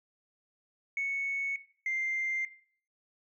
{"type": "tone pair in turn", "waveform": "sine", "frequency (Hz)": [2213, 2094], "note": ["C#7", "C7"], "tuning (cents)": [-3, 1], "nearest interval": "minor second", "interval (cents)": 96, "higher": "first", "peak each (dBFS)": -28, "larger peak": "neither", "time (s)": [[0.97, 1.56], [1.86, 2.45]], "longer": "neither", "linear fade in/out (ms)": 2, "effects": ["noise-tail reverb RT60 0.5 s tail -17 dB re dry", "tanh soft clip ceiling -25 dBFS"]}